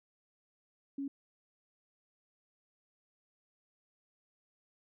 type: tone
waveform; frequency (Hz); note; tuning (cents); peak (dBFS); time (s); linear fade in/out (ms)
sine; 277.2; C#4; 0; -35; 0.98-1.08; 5
effects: none